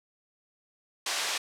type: band-pass noise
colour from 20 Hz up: white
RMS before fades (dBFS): -31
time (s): 1.06-1.38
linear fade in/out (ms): 5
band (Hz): 570 to 6000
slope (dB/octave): 12
effects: low-pass 12000 Hz 12 dB/octave